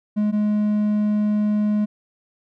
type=tone pair in turn; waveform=triangle; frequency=210 / 210 Hz; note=G#3 / G#3; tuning=+19 / +19 cents; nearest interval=unison; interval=0 cents; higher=neither; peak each=-15 dBFS; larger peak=neither; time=0.16-0.32 / 0.32-1.86 s; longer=second; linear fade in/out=20 ms; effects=none